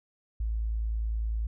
sine tone, 55 Hz, A1, in tune, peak -27 dBFS, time 0.4-1.47 s, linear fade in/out 5 ms, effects none

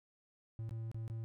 triangle tone with dropouts, 112.8 Hz, A2, 44 cents sharp, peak -37 dBFS, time 0.59-1.24 s, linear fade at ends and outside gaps 0 ms, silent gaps 0.693-0.709 / 0.915-0.945 / 1.079-1.099 s, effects none

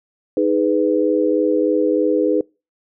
sine chord, G# minor, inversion second, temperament just, 311.5 / 415.3 / 498.4 Hz, D#4 / G#4 / B4, +2 / 0 / +16 cents, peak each -18 / -19 / -18 dBFS, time 0.37-2.41 s, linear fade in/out 2 ms, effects noise-tail reverb RT60 0.3 s tail -26 dB re dry

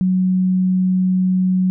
sine tone, 185.1 Hz, F#3, 1 cent sharp, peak -13 dBFS, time 0.01-1.7 s, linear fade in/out 0 ms, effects none

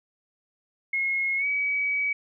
sine tone with pitch glide, 2163 to 2274 Hz, C#7 to C#7, -43 to +44 cents, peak -23 dBFS, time 0.93-2.13 s, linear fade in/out 5 ms, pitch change +87 cents, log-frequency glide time 1.37-1.46 s, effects none

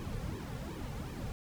brown noise with flanger, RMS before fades -40 dBFS, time 0-1.32 s, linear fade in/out 0 ms, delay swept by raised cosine 1.4 to 3.2 ms, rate 2.7 Hz, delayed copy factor -0.95, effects none

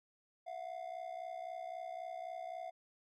triangle ring-modulated tone, 700 Hz, F5, 4 cents sharp, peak -37 dBFS, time 0.46-2.71 s, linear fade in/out 20 ms, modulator 31.9 Hz, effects none

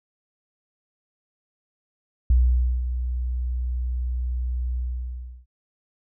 sine tone with ADSR envelope, 61.74 Hz, B1, in tune, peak -13 dBFS, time 2.3-5.46 s, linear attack 3 ms, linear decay 520 ms, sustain -10 dB, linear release 690 ms, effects none

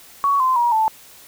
sine tone with pitch steps, 1120 / 1033 / 952.7 / 878.7 Hz, C#6 / C6 / A#5 / A5, +18 / -22 / +37 / -3 cents, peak -14 dBFS, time 0.24-0.88 s, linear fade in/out 0 ms, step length 160 ms, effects white hiss -45 dBFS RMS until 1.27 s

